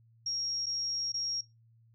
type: tone with dropouts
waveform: sine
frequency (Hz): 5588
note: F8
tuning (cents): 0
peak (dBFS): -31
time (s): 0.26-1.41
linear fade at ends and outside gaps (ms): 5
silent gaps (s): 0.66-0.665 / 1.121-1.14
effects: noise-tail reverb RT60 0.2 s tail -19 dB re dry + added 114 Hz sine -60 dBFS peak until 1.94 s